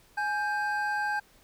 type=tone pair together; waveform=triangle; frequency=835.4 / 1577 Hz; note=G#5 / G6; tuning=+10 / +10 cents; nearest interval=major seventh; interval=1100 cents; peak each=-28 dBFS; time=0.17-1.2 s; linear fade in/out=10 ms; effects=pink hiss -60 dBFS RMS until 1.43 s